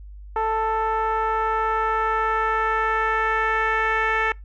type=tone with low-pass filter sweep; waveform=10% pulse; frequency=441.6 Hz; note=A4; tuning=6 cents sharp; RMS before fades=-22 dBFS; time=0.36-4.32 s; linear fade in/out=2 ms; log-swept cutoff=1000 to 2000 Hz; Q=2; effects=noise-tail reverb RT60 0.2 s tail -24 dB re dry + added 50 Hz sine -37 dBFS peak until 4.44 s